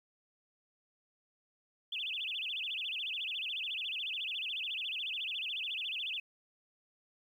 sine tone with vibrato, 2982 Hz, F#7, 13 cents sharp, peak -35 dBFS, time 1.92-6.2 s, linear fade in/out 5 ms, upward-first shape sine, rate 14 Hz, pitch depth 300 cents each way, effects 11-bit

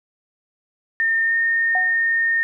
sine tone with pitch glide, 1815 to 1831.9 Hz, A#6 to A#6, -47 to -31 cents, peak -16 dBFS, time 1-2.43 s, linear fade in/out 0 ms, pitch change +16 cents, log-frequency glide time 1.23-1.34 s
sine tone with exponential decay, 740 Hz, F#5, in tune, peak -19 dBFS, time 1.75-2.02 s, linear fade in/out 2 ms, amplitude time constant 57 ms
effects none

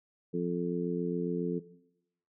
harmonic tone, 87.31 Hz, F2, in tune, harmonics 2 / 3 / 4 / 5, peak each -33 / -36 / -36 / -34 dBFS, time 0.33-1.6 s, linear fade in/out 20 ms, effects noise-tail reverb RT60 0.8 s tail -17 dB re dry

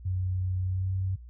sine tone with pitch glide, 92.5 to 94.55 Hz, F#2 to F#2, 0 to +38 cents, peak -26 dBFS, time 0.05-1.16 s, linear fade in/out 10 ms, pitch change +38 cents, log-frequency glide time 0.63-0.91 s, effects added 60 Hz sine -43 dBFS peak until 1.29 s

